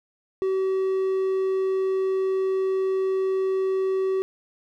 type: tone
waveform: triangle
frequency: 381 Hz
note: G4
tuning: 49 cents flat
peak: -19 dBFS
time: 0.42-4.22 s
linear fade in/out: 0 ms
effects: none